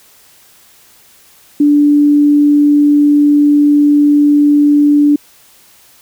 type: tone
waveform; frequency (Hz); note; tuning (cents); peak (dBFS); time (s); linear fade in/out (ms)
sine; 292; D4; -10; -5; 1.6-5.16; 5
effects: white hiss -45 dBFS RMS until 6.01 s

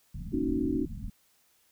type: low-pass noise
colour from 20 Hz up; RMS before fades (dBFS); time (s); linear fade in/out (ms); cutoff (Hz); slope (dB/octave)
pink; -38; 0.14-1.1; 5; 250; 96
type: chord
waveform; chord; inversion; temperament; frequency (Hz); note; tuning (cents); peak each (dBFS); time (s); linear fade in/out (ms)
sine; D# minor seventh; second; equal; 233.1 / 277.2 / 311.1 / 370; A#3 / C#4 / D#4 / F#4; 0 / 0 / 0 / 0; -34 / -30 / -31 / -35; 0.32-0.86; 20
effects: white hiss -67 dBFS RMS until 1.71 s

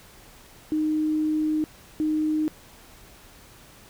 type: tone bursts at uneven times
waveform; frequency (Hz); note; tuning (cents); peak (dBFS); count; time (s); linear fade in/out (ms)
sine; 308.7; D#4; -14; -21; 2; 0.72-1.64 / 2-2.48; 0
effects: pink hiss -50 dBFS RMS until 3.89 s

